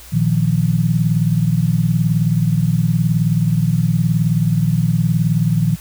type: chord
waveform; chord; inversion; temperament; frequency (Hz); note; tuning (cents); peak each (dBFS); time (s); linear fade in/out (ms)
sine; Bb suspended fourth; none; equal; 116.54 / 155.56 / 174.61; Bb2 / Eb3 / F3; 0 / 0 / 0; -18 / -16 / -18; 0.12-5.76; 20
effects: added 60 Hz sine -40 dBFS peak until 5.8 s + white hiss -40 dBFS RMS until 5.8 s

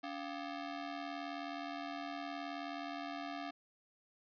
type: ring-modulated tone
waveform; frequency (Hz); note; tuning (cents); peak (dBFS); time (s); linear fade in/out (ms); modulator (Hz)
sawtooth; 489.2; B4; -16; -34; 0.03-3.51; 10; 205
effects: resampled to 11025 Hz

